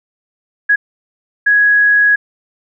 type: tone bursts at uneven times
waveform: sine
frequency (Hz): 1667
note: G#6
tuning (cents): +6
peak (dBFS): -7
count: 2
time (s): 0.69-0.76 / 1.46-2.16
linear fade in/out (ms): 10
effects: none